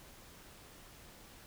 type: silence
effects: pink hiss -56 dBFS RMS until 1.46 s